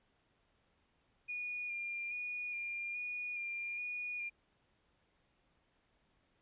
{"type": "tone with vibrato", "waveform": "sine", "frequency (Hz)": 2426, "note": "D#7", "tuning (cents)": -44, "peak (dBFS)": -38, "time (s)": [1.28, 4.3], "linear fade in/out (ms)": 20, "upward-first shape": "square", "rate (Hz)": 1.2, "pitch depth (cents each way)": 19, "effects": ["pink hiss -75 dBFS RMS until 6.41 s", "resampled to 8000 Hz"]}